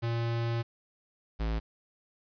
square tone pair in turn, 116.54 / 55 Hz, A#2 / A1, 0 / 0 cents, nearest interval octave + minor second, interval 1300 cents, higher first, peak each -29 / -29 dBFS, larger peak neither, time 0.02-0.63 / 1.39-1.6 s, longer first, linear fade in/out 20 ms, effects resampled to 11025 Hz + 10-bit

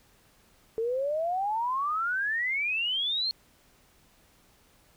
sine exponential sweep, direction up, 440 to 4311 Hz, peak -26 dBFS, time 0.78-3.31 s, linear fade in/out 0 ms, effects pink hiss -62 dBFS RMS until 4.96 s

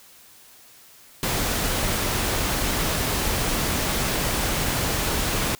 pink noise, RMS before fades -24 dBFS, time 1.23-5.55 s, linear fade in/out 0 ms, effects white hiss -50 dBFS RMS until 5.59 s

